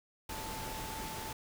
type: tone in noise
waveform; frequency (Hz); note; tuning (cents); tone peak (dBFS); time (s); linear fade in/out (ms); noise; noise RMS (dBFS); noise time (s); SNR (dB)
sine; 880; A5; 0; -44; 0.29-1.33; 5; pink; -42; 0.29-1.33; -5
effects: none